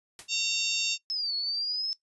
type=noise with exponential decay; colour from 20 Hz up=white; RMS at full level=-39 dBFS; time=0.19-0.32 s; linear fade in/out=1 ms; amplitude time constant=27 ms
type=harmonic tone; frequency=915 Hz; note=A#5; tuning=32 cents flat; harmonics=3 / 4 / 5 / 6 / 7 / 8; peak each=-30 / -32 / -34 / -36 / -37 / -38 dBFS; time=0.28-0.98 s; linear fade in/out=50 ms
type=exponential two-way sweep; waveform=sine; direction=down then up; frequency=5274 to 4349 to 5274 Hz; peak=-28 dBFS; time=1.1-1.93 s; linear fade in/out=0 ms; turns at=1.35 s
effects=noise-tail reverb RT60 0.1 s tail -17 dB re dry + resampled to 24000 Hz